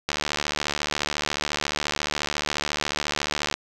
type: click train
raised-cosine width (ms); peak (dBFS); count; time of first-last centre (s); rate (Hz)
0.2; -7; 257; 0.09-3.54; 74.2
effects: none